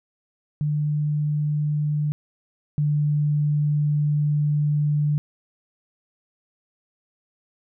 sine tone pair in turn, 149.2 / 148.17 Hz, D3 / D3, +28 / +16 cents, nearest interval unison, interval 12 cents, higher first, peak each -20 / -18 dBFS, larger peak second, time 0.61-2.12 / 2.78-5.18 s, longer second, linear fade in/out 0 ms, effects none

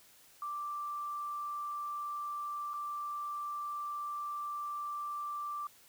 sine tone with dropouts, 1174.7 Hz, D6, in tune, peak -36 dBFS, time 0.42-5.67 s, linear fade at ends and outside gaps 2 ms, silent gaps 2.735-2.739 s, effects white hiss -61 dBFS RMS until 5.88 s

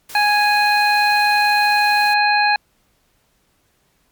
white noise, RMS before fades -35 dBFS, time 0.09-2.14 s, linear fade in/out 5 ms
harmonic tone, 830.6 Hz, G#5, in tune, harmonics 1 / 2 / 3 / 5, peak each -15 / -18 / -20 / -22 dBFS, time 0.15-2.56 s, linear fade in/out 2 ms
effects pink hiss -62 dBFS RMS until 4.11 s + MP3 96 kbps

